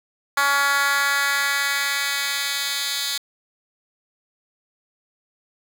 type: tone with high-pass filter sweep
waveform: 10% pulse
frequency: 281.1 Hz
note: C#4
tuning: 24 cents sharp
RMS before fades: -22 dBFS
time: 0.37-3.18 s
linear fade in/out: 5 ms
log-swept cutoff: 1200 to 3400 Hz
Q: 1.6
effects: 7-bit